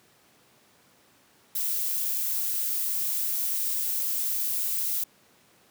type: noise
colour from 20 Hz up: violet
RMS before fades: -28 dBFS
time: 1.55-5.04 s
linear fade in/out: 5 ms
effects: pink hiss -60 dBFS RMS until 5.7 s + high-pass 150 Hz 12 dB/octave

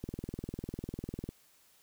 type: click train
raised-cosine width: 3 ms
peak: -25 dBFS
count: 26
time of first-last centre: 0.04-1.29 s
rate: 20 Hz
effects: white hiss -65 dBFS RMS until 1.82 s

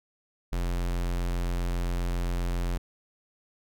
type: tone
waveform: square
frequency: 43.75 Hz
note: F1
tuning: 4 cents sharp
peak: -27 dBFS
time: 0.52-2.78 s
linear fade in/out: 10 ms
effects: none

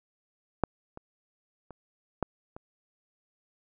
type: clicks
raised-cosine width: 1 ms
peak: -9 / -28 / -30 / -13 / -28 dBFS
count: 5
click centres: 0.637 / 0.974 / 1.707 / 2.227 / 2.565 s
effects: none

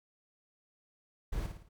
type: noise with echo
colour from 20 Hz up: brown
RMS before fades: -35 dBFS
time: 1.32-1.47 s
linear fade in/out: 10 ms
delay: 55 ms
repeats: 4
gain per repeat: -6 dB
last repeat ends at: 1.69 s
effects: none

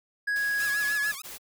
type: tone with pitch glide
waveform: triangle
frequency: 1661.2 to 1694.1 Hz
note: G#6 to G#6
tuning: 0 to +34 cents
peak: -23 dBFS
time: 0.27-1.12 s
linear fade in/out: 10 ms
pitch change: +34 cents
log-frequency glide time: 0.62-0.94 s
type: noise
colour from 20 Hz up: white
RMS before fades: -42 dBFS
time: 0.36-0.98 s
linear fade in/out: 0 ms
type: noise bursts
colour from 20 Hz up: white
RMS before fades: -41 dBFS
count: 4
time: 0.57-1.383 s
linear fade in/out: 20 ms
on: 150 ms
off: 71 ms
type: tone with vibrato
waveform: 5% pulse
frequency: 1220 Hz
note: D#6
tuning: 34 cents flat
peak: -25 dBFS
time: 0.6-1.22 s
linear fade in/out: 5 ms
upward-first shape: triangle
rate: 6.7 Hz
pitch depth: 250 cents each way
effects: none

